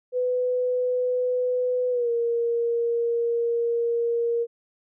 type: tone with pitch glide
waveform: sine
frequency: 499.3 to 468.6 Hz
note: B4 to A#4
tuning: +19 to +9 cents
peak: -21 dBFS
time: 0.12-4.47 s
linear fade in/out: 50 ms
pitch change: -110 cents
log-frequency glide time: 1.9-2.1 s
effects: none